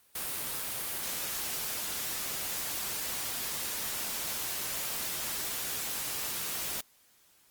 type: noise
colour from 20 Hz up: white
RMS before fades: -35 dBFS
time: 0.15-6.81 s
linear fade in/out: 5 ms
effects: white hiss -64 dBFS RMS until 7.5 s + Opus 32 kbps